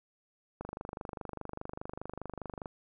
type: click train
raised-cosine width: 1 ms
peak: -25 dBFS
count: 52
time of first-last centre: 0.61-2.658 s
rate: 24.9 Hz
effects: none